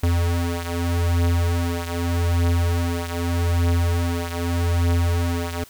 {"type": "beating tone pair", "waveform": "square", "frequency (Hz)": [85.6, 86.42], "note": ["F2", "F2"], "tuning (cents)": [-34, -18], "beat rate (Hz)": 0.82, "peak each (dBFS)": [-21, -25], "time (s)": [0.03, 5.64], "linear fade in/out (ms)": 5, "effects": ["white hiss -48 dBFS RMS until 5.69 s"]}